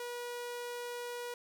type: tone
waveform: sawtooth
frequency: 483.5 Hz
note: B4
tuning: 37 cents flat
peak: -35 dBFS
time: 0-1.34 s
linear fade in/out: 2 ms
effects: none